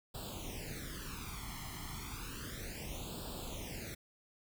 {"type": "noise with flanger", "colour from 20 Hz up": "pink", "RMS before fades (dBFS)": -44, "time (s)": [0.14, 3.95], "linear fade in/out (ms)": 10, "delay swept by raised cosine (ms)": [0.24, 0.97], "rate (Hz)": 0.32, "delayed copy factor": 0.95, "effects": []}